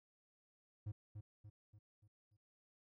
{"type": "tone with echo", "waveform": "triangle", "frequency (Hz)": 104.9, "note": "G#2", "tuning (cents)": 18, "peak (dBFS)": -39, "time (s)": [0.86, 0.92], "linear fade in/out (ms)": 10, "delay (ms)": 290, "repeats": 5, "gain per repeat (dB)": -6, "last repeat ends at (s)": 2.37, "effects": []}